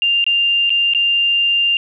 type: tone with dropouts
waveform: sine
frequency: 2794 Hz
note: F7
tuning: in tune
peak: -12 dBFS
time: 0.02-1.77 s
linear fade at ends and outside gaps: 1 ms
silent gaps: 0.242-0.265 / 0.695-0.703 / 0.936-0.948 s
effects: 9-bit